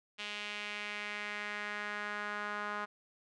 sawtooth tone with band-pass filter sweep, 207.7 Hz, G#3, in tune, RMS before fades -40 dBFS, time 0.18-2.86 s, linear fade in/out 20 ms, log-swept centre 2900 to 1300 Hz, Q 2.4, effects resampled to 22050 Hz

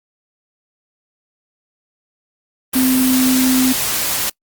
sine tone in noise, 258 Hz, C4, 24 cents flat, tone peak -12 dBFS, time 2.75-3.73 s, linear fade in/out 10 ms, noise white, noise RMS -19 dBFS, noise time 2.73-4.3 s, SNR +4 dB, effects noise-tail reverb RT60 0.1 s tail -26 dB re dry + Opus 32 kbps

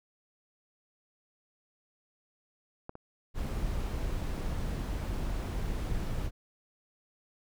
clicks, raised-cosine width 1 ms, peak -26 / -30 dBFS, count 2, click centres 2.894 / 2.954 s
brown noise, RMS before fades -33 dBFS, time 3.34-6.31 s, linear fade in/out 50 ms
effects none

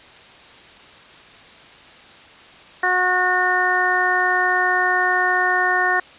harmonic tone, 364.7 Hz, F#4, 25 cents flat, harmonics 1 / 2 / 3 / 4 / 5, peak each -27 / -22 / -24 / -22 / -19 dBFS, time 2.83-6 s, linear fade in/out 5 ms, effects white hiss -44 dBFS RMS until 6.18 s + resampled to 8000 Hz

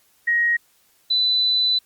sine tone pair in turn, 1885 / 3994 Hz, A#6 / B7, +19 / +19 cents, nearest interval octave + minor second, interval 1300 cents, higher second, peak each -16 dBFS, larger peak neither, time 0.27-0.57 / 1.1-1.79 s, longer second, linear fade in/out 10 ms, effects white hiss -60 dBFS RMS until 1.85 s + Opus 48 kbps

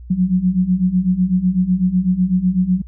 sine beating tone pair, 178.5 / 186.5 Hz, F3 / F#3, +38 / +14 cents, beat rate 8 Hz, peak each -18 / -15 dBFS, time 0.1-2.82 s, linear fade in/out 10 ms, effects added 60 Hz sine -33 dBFS peak until 2.87 s

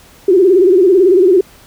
sine tone with vibrato, 371.3 Hz, F#4, 6 cents sharp, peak -5 dBFS, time 0.28-1.41 s, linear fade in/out 5 ms, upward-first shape sine, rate 18 Hz, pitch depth 130 cents each way, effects pink hiss -43 dBFS RMS until 1.66 s

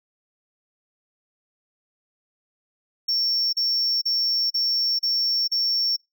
triangle tone bursts, 5460 Hz, F8, 40 cents flat, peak -18 dBFS, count 6, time 3.08-5.965 s, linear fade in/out 10 ms, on 450 ms, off 37 ms, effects noise-tail reverb RT60 0.2 s tail -26 dB re dry + tanh soft clip ceiling -14 dBFS

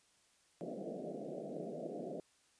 white band-pass noise, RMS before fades -44 dBFS, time 0.61-2.2 s, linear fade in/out 0 ms, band 150 to 690 Hz, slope 96 dB/octave, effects white hiss -71 dBFS RMS until 2.59 s + resampled to 22050 Hz

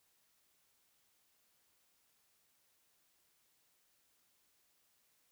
silence, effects white hiss -75 dBFS RMS until 5.31 s

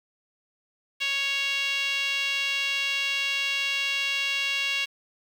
5% pulse tone with band-pass filter, 554.4 Hz, C#5, in tune, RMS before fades -27 dBFS, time 1-4.86 s, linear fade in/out 20 ms, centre 2700 Hz, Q 3.2, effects 8-bit

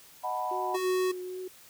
sine chord, B dominant seventh, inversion first, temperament equal, 622.3 / 740 / 880 / 987.8 Hz, D#5 / F#5 / A5 / B5, 0 / 0 / 0 / 0 cents, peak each -38 / -33 / -39 / -33 dBFS, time 0.23-0.77 s, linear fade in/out 20 ms
sine tone with vibrato, 367.2 Hz, F#4, 13 cents flat, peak -35 dBFS, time 0.51-1.48 s, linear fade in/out 5 ms, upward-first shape triangle, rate 2.5 Hz, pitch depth 18 cents each way
square tone, 370 Hz, F#4, in tune, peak -28 dBFS, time 0.74-1.12 s, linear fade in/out 10 ms
effects white hiss -54 dBFS RMS until 1.69 s

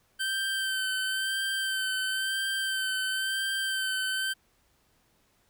25% pulse tone with vibrato, 1550 Hz, G6, 20 cents flat, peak -24 dBFS, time 0.19-4.34 s, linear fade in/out 20 ms, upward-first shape sine, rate 0.98 Hz, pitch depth 25 cents each way, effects pink hiss -68 dBFS RMS until 5.49 s

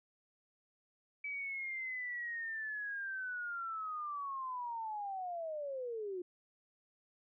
sine linear sweep, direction down, 2298 to 349.2 Hz, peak -38 dBFS, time 1.24-6.22 s, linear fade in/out 5 ms, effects none

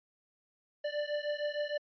square beating tone pair, 587.3 / 593.8 Hz, D5 / D5, 0 / +19 cents, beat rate 6.5 Hz, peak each -36 / -37 dBFS, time 0.84-1.78 s, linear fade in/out 10 ms, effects resampled to 11025 Hz

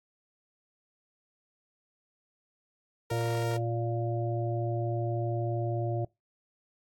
sawtooth tone, 464.8 Hz, A#4, 5 cents flat, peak -30 dBFS, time 3.1-3.57 s, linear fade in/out 5 ms
harmonic tone, 116.54 Hz, A#2, in tune, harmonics 1 / 3 / 5 / 6, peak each -30 / -35 / -37 / -38 dBFS, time 3.11-6.05 s, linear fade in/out 5 ms
effects noise-tail reverb RT60 0.2 s tail -23 dB re dry + AAC 64 kbps

